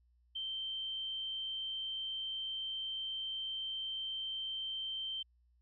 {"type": "tone", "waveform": "sine", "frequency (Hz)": 3123, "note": "G7", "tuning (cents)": -7, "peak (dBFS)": -37, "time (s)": [0.35, 5.23], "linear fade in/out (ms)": 10, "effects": ["added 60 Hz sine -67 dBFS peak until 5.61 s"]}